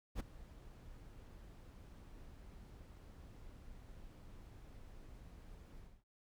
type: noise with ADSR envelope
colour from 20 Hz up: brown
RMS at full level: -36 dBFS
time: 0.15-6.04 s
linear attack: 49 ms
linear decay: 12 ms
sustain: -19 dB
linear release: 250 ms
effects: none